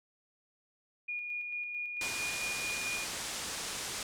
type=tone with tremolo; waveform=sine; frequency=2438 Hz; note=D#7; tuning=36 cents flat; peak=-34 dBFS; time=1.08-3.05 s; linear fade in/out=10 ms; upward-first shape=square; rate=4.5 Hz; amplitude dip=30%
type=low-pass noise; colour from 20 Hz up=white; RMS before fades=-39 dBFS; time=2.01-4.03 s; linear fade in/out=2 ms; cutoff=8900 Hz; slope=24 dB/octave
effects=none